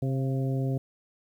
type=harmonic tone with a mistuned harmonic; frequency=133 Hz; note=C3; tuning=29 cents sharp; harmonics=1 / 2 / 3 / 4 / 5; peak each=-26 / -33 / -37 / -39 / -43 dBFS; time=0.02-0.78 s; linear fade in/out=5 ms; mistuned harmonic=5; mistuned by=+43 cents; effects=10-bit